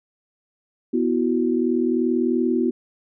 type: chord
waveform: sine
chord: B suspended fourth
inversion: none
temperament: equal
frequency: 246.9 / 329.6 / 370 Hz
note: B3 / E4 / F#4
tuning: 0 / 0 / 0 cents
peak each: -21 / -23 / -23 dBFS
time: 0.93-2.71 s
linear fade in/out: 10 ms
effects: none